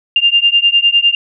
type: beating tone pair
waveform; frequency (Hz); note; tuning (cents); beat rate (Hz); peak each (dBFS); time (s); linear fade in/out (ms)
sine; 2794 / 2803.9; F7 / F7; 0 / +6; 9.9; -11; 0.16-1.15; 2
effects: none